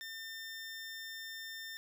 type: tone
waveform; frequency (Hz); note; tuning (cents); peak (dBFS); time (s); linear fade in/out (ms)
20% pulse; 1800; A6; +39; -38; 0.01-1.77; 0
effects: none